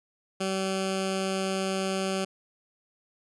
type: tone with notch filter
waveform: 10% pulse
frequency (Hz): 191.3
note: G3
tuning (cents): -42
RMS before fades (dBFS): -29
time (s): 0.4-2.25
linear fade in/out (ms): 10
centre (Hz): 950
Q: 1.8
effects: resampled to 24000 Hz